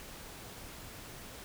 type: silence
effects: pink hiss -48 dBFS RMS until 1.44 s